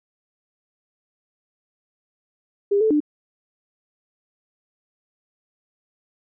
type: tone with pitch steps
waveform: sine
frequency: 403.6 / 438 / 298 Hz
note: G#4 / A4 / D4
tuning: -49 / -8 / +25 cents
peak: -15 dBFS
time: 2.71-3.004 s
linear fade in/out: 10 ms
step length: 98 ms
effects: none